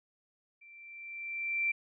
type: tone with level ramp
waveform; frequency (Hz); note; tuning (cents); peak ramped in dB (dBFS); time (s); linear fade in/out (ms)
sine; 2349; D7; 0; -53 to -26; 0.61-1.72; 10
effects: none

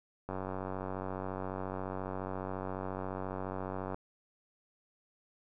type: click train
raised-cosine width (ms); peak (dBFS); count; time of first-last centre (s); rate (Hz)
1; -24; 346; 0.29-3.945; 94.4
effects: none

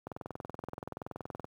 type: click train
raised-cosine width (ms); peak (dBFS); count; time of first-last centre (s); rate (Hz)
1; -25; 30; 0.07-1.444; 21.1
effects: high-pass 80 Hz 12 dB/octave + 10-bit

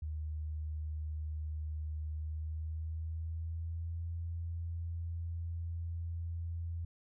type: tone with pitch glide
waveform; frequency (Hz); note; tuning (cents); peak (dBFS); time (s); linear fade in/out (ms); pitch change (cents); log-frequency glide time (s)
sine; 77.1 to 84.08; D#2 to E2; -15 to +35; -36; 0.02-6.85; 5; +150; 2.12-4.06
effects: none

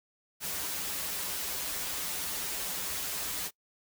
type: noise with comb filter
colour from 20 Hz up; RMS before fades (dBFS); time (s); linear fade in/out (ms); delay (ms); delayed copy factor
white; -35; 0.4-3.51; 50; 8.6; -1
effects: noise-tail reverb RT60 0.1 s tail -23 dB re dry

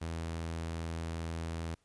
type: tone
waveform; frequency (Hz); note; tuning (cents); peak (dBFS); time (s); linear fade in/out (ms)
sawtooth; 82.41; E2; 0; -32; 0.01-1.75; 10
effects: pink hiss -74 dBFS RMS until 1.84 s + resampled to 24000 Hz

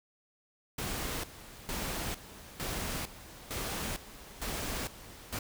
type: noise with tremolo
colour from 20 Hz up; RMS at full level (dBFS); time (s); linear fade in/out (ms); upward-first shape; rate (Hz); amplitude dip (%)
pink; -36; 0.78-5.39; 5; square; 1.1; 80
effects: none

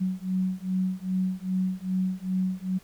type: beating tone pair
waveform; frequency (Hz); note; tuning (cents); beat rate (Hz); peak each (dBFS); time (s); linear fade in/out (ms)
sine; 185 / 187.5; F#3 / F#3; 0 / +23; 2.5; -28; 0-2.79; 20
effects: pink hiss -56 dBFS RMS until 2.83 s

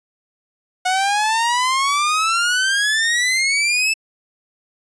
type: exponential sweep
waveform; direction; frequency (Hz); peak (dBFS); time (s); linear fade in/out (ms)
sawtooth; up; 728 to 2647; -12; 0.85-3.94; 10
effects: resampled to 22050 Hz

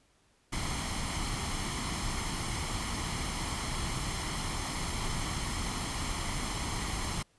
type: noise with comb filter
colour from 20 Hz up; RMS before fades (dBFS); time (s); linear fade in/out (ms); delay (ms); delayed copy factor
pink; -34; 0.52-7.23; 10; 0.95; +0.55
effects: pink hiss -68 dBFS RMS until 7.38 s + resampled to 24000 Hz

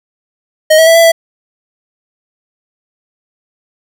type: tone with pitch steps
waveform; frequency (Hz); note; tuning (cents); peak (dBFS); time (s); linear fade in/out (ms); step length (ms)
square; 624 / 646 / 659 / 667 / 661; D#5 / E5 / E5 / E5 / E5; +5 / -35 / -1 / +20 / +5; -4; 0.7-1.12; 10; 84
effects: none

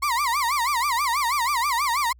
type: tone with vibrato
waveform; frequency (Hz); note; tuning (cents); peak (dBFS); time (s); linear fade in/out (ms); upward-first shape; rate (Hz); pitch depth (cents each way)
35% pulse; 1046.5; C6; 0; -19; 0.02-2.13; 10; sine; 6.2; 230
effects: added 60 Hz sine -48 dBFS peak until 2.19 s

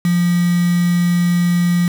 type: tone with quantisation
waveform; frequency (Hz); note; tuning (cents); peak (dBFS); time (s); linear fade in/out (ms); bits
sine; 174.61; F3; 0; -12; 0.05-1.88; 2; 4
effects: none

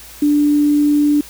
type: tone with quantisation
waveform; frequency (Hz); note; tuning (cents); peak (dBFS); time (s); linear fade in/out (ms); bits
sine; 293.7; D4; 0; -10; 0.22-1.21; 5; 6
effects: added 57 Hz sine -44 dBFS peak until 1.29 s + white hiss -38 dBFS RMS until 1.29 s

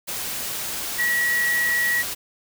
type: tone in noise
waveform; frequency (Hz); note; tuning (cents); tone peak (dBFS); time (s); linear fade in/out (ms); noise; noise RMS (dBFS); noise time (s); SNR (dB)
sine; 1922; B6; -48; -19; 0.98-2.03; 20; white; -29; 0.07-2.15; +7
effects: none

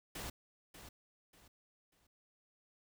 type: noise with echo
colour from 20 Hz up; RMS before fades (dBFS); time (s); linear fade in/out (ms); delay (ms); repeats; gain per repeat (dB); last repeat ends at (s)
pink; -44; 0.15-0.3; 5; 590; 3; -10; 2.07
effects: none

